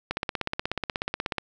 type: click train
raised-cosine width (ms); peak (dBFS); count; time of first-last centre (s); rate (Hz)
0.3; -11; 22; 0.11-1.383; 16.5
effects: none